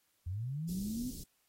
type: linear sweep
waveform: sine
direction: up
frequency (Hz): 81.7 to 259.5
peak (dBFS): -35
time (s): 0.26-1.11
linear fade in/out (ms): 10
type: band-stop noise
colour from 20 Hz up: pink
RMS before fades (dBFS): -46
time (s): 0.68-1.24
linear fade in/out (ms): 10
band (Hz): 330 to 4600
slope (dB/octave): 24
effects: white hiss -75 dBFS RMS until 1.48 s + AAC 48 kbps